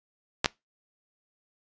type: clicks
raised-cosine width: 0.2 ms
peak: -4 dBFS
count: 2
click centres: 0.445 / 0.459 s
effects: noise-tail reverb RT60 0.2 s tail -23 dB re dry + resampled to 16000 Hz